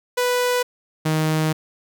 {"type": "tone pair in turn", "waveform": "sawtooth", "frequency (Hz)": [493.9, 156.65], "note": ["B4", "D#3"], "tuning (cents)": [0, 12], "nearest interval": "octave + minor sixth", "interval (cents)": 1988, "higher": "first", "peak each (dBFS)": -14, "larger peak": "neither", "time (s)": [[0.17, 0.63], [1.05, 1.53]], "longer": "second", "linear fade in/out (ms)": 10, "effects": []}